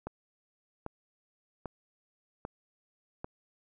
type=click train; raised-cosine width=1 ms; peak=-23 dBFS; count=5; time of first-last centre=0.07-3.245 s; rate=1.26 Hz; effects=none